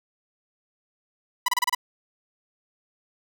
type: tone bursts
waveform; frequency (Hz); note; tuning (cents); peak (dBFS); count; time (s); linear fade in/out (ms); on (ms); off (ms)
sawtooth; 988; B5; 0; -16; 6; 1.46-1.749; 5; 24; 29
effects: none